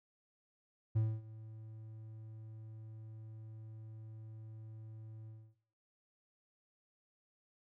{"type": "tone with ADSR envelope", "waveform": "triangle", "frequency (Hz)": 110, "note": "A2", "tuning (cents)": 0, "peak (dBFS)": -26, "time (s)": [0.95, 5.56], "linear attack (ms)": 14, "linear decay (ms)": 250, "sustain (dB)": -19, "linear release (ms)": 280, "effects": ["noise-tail reverb RT60 0.7 s tail -20 dB re dry"]}